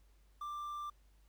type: tone with quantisation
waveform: triangle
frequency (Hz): 1182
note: D6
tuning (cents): +11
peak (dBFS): -38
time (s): 0.41-0.9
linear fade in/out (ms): 5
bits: 11
effects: added 50 Hz sine -63 dBFS peak until 1.28 s + pink hiss -75 dBFS RMS until 1.28 s